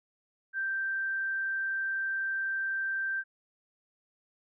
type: tone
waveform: sine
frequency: 1568 Hz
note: G6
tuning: in tune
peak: -29 dBFS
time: 0.53-3.24 s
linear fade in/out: 50 ms
effects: none